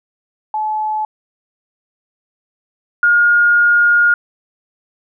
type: tone pair in turn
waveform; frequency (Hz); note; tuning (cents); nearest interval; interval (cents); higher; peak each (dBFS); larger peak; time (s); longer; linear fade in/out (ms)
sine; 860 / 1424.8; A5 / F6; -40 / +34; major sixth; 874; second; -16 / -8; second; 0.54-1.05 / 3.03-4.14; second; 2
effects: none